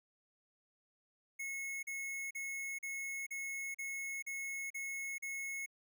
square tone bursts, 2182 Hz, C#7, 28 cents flat, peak -40 dBFS, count 9, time 1.39-5.662 s, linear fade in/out 10 ms, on 440 ms, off 39 ms, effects none

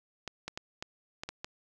clicks, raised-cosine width 0.2 ms, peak -20 dBFS, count 7, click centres 0.277 / 0.48 / 0.575 / 0.825 / 1.235 / 1.29 / 1.445 s, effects none

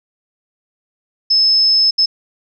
sine tone bursts at uneven times, 5220 Hz, E8, 18 cents flat, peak -9 dBFS, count 2, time 1.3-1.91 / 1.98-2.06 s, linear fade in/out 10 ms, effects none

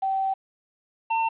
sine / square tone pair in turn, 772 / 903.3 Hz, G5 / A5, -27 / +45 cents, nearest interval minor third, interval 272 cents, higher second, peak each -22 dBFS, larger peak neither, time 0.02-0.34 / 1.1-1.29 s, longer first, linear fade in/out 10 ms, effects resampled to 8000 Hz + 9-bit

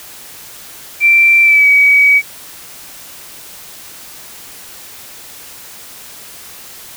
sine tone with pitch glide, 2349 to 2269 Hz, D7 to C#7, 0 to +40 cents, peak -5 dBFS, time 1-2.22 s, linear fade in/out 50 ms, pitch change -60 cents, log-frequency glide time 1.42-1.68 s, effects white hiss -34 dBFS RMS until 6.96 s

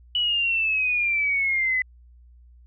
sine exponential sweep, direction down, 2960 to 2001 Hz, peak -20 dBFS, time 0.15-1.82 s, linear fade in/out 2 ms, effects added 60 Hz sine -48 dBFS peak until 2.66 s

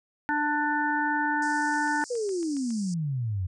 harmonic tone, 296.2 Hz, D4, 15 cents sharp, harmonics 1 / 3 / 5 / 6, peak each -30 / -27 / -29 / -32 dBFS, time 0.29-2.04 s, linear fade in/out 0 ms
pink band-pass noise, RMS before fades -45 dBFS, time 1.42-2.94 s, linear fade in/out 2 ms, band 4700 to 9100 Hz, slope 96 dB/octave
click train, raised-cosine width 0.3 ms, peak -34 dBFS, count 8, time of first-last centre 1.74-2.706 s, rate 7.25 Hz
sine exponential sweep, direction down, 503 to 87.5 Hz, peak -26 dBFS, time 2.1-3.47 s, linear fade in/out 10 ms
effects none

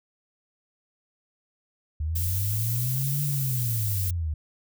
sine linear two-way sweep, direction up then down, 74.1 to 146.83 to 74.1 Hz, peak -25 dBFS, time 2-4.34 s, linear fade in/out 5 ms, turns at 3.23 s
violet noise, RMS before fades -31 dBFS, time 2.15-4.11 s, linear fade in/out 10 ms
effects none

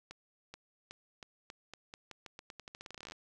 accelerating click train, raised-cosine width 0.2 ms, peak -29 dBFS, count 27, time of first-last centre 0.11-3.121 s, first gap 430 ms, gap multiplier 0.86, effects none

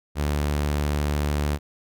sawtooth tone, 73.42 Hz, D2, in tune, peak -18 dBFS, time 0.15-1.59 s, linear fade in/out 50 ms, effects none

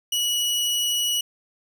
sawtooth tone, 2928 Hz, F#7, 19 cents flat, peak -18 dBFS, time 0.12-1.21 s, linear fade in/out 5 ms, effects none

